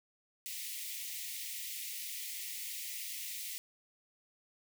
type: high-pass noise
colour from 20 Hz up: white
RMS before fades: -42 dBFS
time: 0.46-3.58 s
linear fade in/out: 0 ms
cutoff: 1900 Hz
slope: 96 dB/octave
effects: none